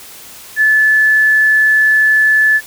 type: tone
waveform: sine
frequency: 1734 Hz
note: A6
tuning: 26 cents flat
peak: -7 dBFS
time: 0.56-2.61 s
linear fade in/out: 50 ms
effects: white hiss -35 dBFS RMS until 2.66 s